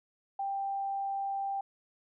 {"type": "tone", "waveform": "sine", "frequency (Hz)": 788, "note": "G5", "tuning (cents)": 9, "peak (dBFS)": -31, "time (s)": [0.39, 1.61], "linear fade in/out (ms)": 5, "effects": []}